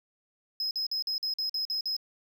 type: tone bursts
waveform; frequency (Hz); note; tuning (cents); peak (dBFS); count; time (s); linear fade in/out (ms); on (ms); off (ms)
triangle; 5110; D#8; +45; -27; 9; 0.6-1.966; 2; 110; 47
effects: none